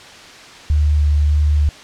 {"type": "tone with vibrato", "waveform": "sine", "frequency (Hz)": 74.2, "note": "D2", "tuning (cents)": 18, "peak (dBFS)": -11, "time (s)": [0.7, 1.69], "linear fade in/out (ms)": 0, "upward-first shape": "square", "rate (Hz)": 1.7, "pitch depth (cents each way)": 8, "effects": ["white hiss -38 dBFS RMS until 1.83 s", "low-pass 5000 Hz 12 dB/octave"]}